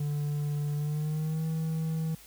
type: tone with pitch glide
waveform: triangle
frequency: 146.83 to 160.12 Hz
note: D3 to D#3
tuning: 0 to +50 cents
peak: -26 dBFS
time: 0-2.15 s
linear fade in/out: 5 ms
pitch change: +150 cents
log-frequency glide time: 0.75-1.45 s
effects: added 50 Hz sine -59 dBFS peak until 2.26 s + white hiss -53 dBFS RMS until 2.26 s